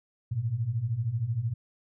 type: beating tone pair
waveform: sine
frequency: 106.9 / 119.9 Hz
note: A2 / A#2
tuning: -49 / +49 cents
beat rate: 13 Hz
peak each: -32 / -28 dBFS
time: 0.31-1.54 s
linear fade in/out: 10 ms
effects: none